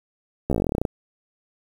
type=slowing click train; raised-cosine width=2 ms; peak=-9 dBFS; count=16; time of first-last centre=0.5-0.852 s; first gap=14 ms; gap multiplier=1.07; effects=7-bit